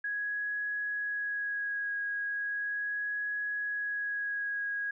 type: tone with vibrato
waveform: sine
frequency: 1661.2 Hz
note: G#6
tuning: in tune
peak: -31 dBFS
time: 0.04-4.91 s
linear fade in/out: 5 ms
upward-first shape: sine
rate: 0.37 Hz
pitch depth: 12 cents each way
effects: none